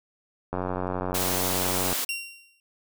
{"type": "click train", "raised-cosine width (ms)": 1, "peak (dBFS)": -15, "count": 129, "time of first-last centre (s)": [0.53, 1.927], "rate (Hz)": 91.6}
{"type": "high-pass noise", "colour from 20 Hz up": "white", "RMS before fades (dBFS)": -28, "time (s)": [1.14, 2.05], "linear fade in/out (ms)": 10, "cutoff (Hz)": 190, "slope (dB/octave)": 96}
{"type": "tone with exponential decay", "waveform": "sawtooth", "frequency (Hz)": 2754, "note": "F7", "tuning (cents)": -25, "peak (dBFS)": -22, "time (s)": [2.09, 2.6], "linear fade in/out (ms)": 1, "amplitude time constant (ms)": 110}
{"effects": []}